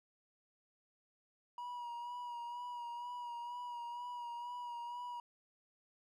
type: tone with vibrato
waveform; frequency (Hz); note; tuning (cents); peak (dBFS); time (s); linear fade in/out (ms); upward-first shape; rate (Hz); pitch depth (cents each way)
triangle; 962; B5; -46; -40; 1.58-5.2; 2; sine; 2.1; 28
effects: none